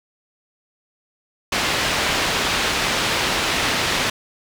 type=low-pass noise; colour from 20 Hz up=white; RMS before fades=-21 dBFS; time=1.52-4.1 s; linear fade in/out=5 ms; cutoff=3600 Hz; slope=12 dB/octave; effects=none